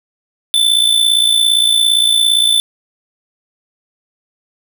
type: tone with amplitude modulation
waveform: square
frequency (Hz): 3520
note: A7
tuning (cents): 0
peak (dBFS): -7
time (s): 0.54-2.6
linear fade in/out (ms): 0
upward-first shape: sine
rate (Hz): 57.5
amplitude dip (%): 65
effects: none